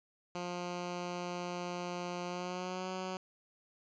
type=tone with pitch glide; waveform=10% pulse; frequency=176.9 to 186.12 Hz; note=F3 to F#3; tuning=+23 to +10 cents; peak=-29 dBFS; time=0.35-3.17 s; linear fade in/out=2 ms; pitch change=+87 cents; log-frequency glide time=2.25-2.9 s; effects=resampled to 16000 Hz